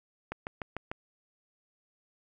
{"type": "click train", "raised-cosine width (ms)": 0.5, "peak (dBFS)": -20, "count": 5, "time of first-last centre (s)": [0.32, 0.915], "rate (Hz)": 6.72, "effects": []}